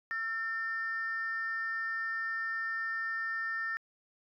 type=tone pair together; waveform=sine; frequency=1343.8 / 1800 Hz; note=E6 / A6; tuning=+33 / +39 cents; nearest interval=perfect fourth; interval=506 cents; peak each=-38 / -32 dBFS; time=0.11-3.77 s; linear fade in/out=0 ms; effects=tanh soft clip ceiling -27 dBFS